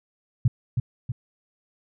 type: tone with echo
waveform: sine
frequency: 122.1 Hz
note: B2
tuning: 19 cents flat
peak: -14 dBFS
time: 0.45-0.48 s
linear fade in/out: 5 ms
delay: 320 ms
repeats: 2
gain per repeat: -5 dB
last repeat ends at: 1.12 s
effects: none